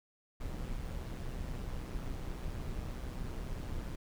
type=noise with amplitude modulation; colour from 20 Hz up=brown; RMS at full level=-37 dBFS; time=0.4-3.96 s; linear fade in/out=10 ms; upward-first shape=sine; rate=126 Hz; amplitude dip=50%; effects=none